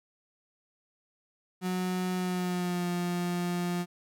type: tone with pitch glide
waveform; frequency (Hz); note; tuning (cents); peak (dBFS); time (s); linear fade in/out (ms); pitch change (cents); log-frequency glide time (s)
35% pulse; 183.1 to 176.05; F#3 to F3; -18 to +14; -27; 1.61-3.86; 50; -68; 2.15-2.88
effects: none